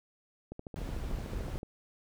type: click train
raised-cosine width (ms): 2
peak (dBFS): -28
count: 16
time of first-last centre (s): 0.52-1.631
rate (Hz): 13.5
type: noise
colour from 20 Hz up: brown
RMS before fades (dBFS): -37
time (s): 0.76-1.58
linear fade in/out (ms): 0
effects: none